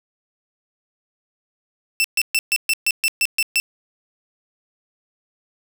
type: tone bursts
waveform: sawtooth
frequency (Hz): 2671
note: E7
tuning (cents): +22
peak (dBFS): -12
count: 10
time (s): 2-3.6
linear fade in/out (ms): 0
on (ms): 43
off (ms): 130
effects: none